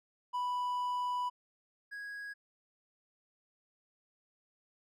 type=tone pair in turn; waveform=triangle; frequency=987.8 / 1654.9 Hz; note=B5 / G#6; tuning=0 / -7 cents; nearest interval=major sixth; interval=893 cents; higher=second; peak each=-30 / -39 dBFS; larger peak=first; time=0.33-1.3 / 1.91-2.34 s; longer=first; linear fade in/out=20 ms; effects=none